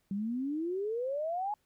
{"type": "exponential sweep", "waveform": "sine", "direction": "up", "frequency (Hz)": [191.1, 855], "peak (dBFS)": -31, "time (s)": [0.11, 1.54], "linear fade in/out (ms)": 2, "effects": ["pink hiss -75 dBFS RMS until 1.65 s"]}